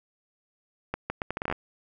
accelerating click train, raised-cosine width 0.5 ms, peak -14 dBFS, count 11, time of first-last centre 0.94-1.525 s, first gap 160 ms, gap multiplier 0.74, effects none

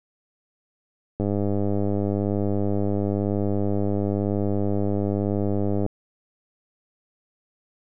click train, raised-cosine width 2 ms, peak -12 dBFS, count 472, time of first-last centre 1.2-5.863 s, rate 101 Hz, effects none

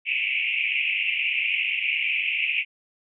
white band-pass noise, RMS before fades -25 dBFS, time 0.05-2.65 s, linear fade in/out 50 ms, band 2200 to 2800 Hz, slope 96 dB/octave, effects none

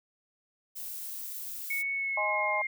violet noise, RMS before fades -39 dBFS, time 0.75-1.83 s, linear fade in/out 20 ms
sine tone with pitch glide, 2214 to 2124 Hz, C#7 to C7, -3 to +25 cents, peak -29 dBFS, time 1.7-2.67 s, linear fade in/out 5 ms, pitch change -72 cents, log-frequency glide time 1.93-2.55 s
sine chord, Ab major, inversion second, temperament equal, 622.3 / 830.6 / 1046.5 Hz, Eb5 / Ab5 / C6, 0 / 0 / 0 cents, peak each -33 dBFS, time 2.17-2.62 s, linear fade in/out 5 ms
effects none

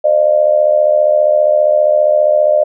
sine tone with amplitude modulation, 604 Hz, D5, 48 cents sharp, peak -4 dBFS, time 0.04-2.64 s, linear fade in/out 10 ms, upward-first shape sine, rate 75 Hz, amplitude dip 75%, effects none

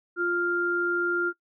sine tone pair together, 349.2 / 1396.8 Hz, F4 / F6, 0 / 0 cents, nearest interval 2 octaves, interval 2400 cents, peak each -27 / -25 dBFS, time 0.16-1.33 s, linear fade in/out 50 ms, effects noise-tail reverb RT60 0.1 s tail -20 dB re dry

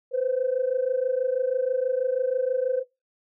sine tone pair together, 497.1 / 523.3 Hz, B4 / C5, +11 / 0 cents, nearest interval minor second, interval 89 cents, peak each -24 dBFS, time 0.11-2.84 s, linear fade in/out 50 ms, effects noise-tail reverb RT60 0.2 s tail -19 dB re dry + tanh soft clip ceiling -16 dBFS

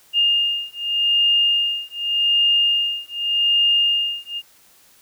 sine beating tone pair, 2823 / 2823.85 Hz, F7 / F7, +18 / +19 cents, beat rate 0.85 Hz, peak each -19 dBFS, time 0.13-4.42 s, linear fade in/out 50 ms, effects white hiss -53 dBFS RMS until 5.01 s

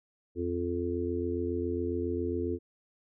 harmonic tone, 87.31 Hz, F2, in tune, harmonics 1 / 3 / 4 / 5, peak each -36 / -35 / -33 / -35 dBFS, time 0.35-2.59 s, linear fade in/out 50 ms, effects none

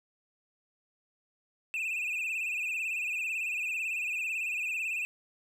triangle tone with vibrato, 2559 Hz, D#7, 48 cents sharp, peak -29 dBFS, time 1.74-5.05 s, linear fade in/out 0 ms, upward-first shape sine, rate 18 Hz, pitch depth 97 cents each way, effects none

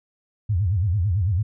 sine tone with vibrato, 94.8 Hz, F#2, 43 cents sharp, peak -18 dBFS, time 0.49-1.43 s, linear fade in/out 10 ms, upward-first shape sine, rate 9 Hz, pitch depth 240 cents each way, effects none

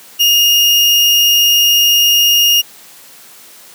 35% pulse tone, 2842 Hz, F7, 30 cents sharp, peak -6 dBFS, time 0.19-2.62 s, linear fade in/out 20 ms, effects white hiss -39 dBFS RMS until 3.74 s + high-pass 150 Hz 12 dB/octave

